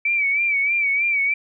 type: tone with vibrato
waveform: sine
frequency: 2300 Hz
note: D7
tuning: 37 cents flat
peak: -17 dBFS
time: 0.05-1.34 s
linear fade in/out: 5 ms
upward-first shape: sine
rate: 3.2 Hz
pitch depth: 69 cents each way
effects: none